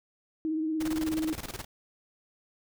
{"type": "tone with vibrato", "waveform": "sine", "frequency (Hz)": 315, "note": "D#4", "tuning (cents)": 21, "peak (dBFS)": -27, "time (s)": [0.45, 1.33], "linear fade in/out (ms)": 0, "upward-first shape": "triangle", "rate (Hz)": 17, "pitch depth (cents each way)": 40}
{"type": "noise with tremolo", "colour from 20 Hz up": "pink", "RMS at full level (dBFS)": -37, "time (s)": [0.8, 1.65], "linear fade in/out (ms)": 10, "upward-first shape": "square", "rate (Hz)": 19, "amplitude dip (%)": 80}
{"effects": []}